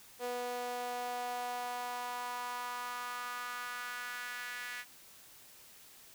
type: tone with high-pass filter sweep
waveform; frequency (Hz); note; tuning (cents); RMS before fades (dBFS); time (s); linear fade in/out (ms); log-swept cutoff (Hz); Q
sawtooth; 245.1; B3; -13; -40; 0.19-4.85; 50; 540 to 1800; 3.2
effects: white hiss -57 dBFS RMS until 6.14 s